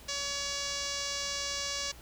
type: tone with low-pass filter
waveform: 5% pulse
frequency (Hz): 565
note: C#5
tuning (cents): +33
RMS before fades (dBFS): -35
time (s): 0.08-1.92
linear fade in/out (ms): 10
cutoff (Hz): 6000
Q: 2.2
effects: added 60 Hz sine -53 dBFS peak until 2.01 s + pink hiss -53 dBFS RMS until 2.01 s